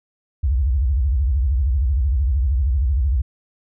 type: tone with vibrato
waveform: sine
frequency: 66 Hz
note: C2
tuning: 16 cents sharp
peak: -15 dBFS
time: 0.43-3.22 s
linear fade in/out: 10 ms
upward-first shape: sine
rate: 13 Hz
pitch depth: 280 cents each way
effects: none